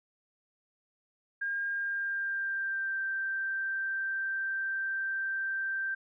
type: tone with pitch glide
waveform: sine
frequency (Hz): 1613 to 1568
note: G6 to G6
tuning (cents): +49 to 0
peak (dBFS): -30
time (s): 1.41-5.95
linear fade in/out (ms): 10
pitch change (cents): -49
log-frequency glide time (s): 1.68-3
effects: none